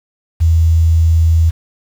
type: tone with quantisation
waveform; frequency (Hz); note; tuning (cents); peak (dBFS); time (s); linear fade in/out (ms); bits
sine; 81.8; E2; -13; -7; 0.4-1.51; 20; 6
effects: none